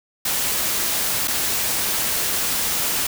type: noise with dropouts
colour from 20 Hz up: white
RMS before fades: -22 dBFS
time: 0.25-3.07 s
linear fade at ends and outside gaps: 5 ms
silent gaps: 1.275-1.28 s
effects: none